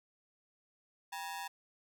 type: ring-modulated tone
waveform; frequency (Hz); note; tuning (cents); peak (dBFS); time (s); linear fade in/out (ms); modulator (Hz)
sawtooth; 880; A5; 0; -33; 1.12-1.48; 10; 86.6
effects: none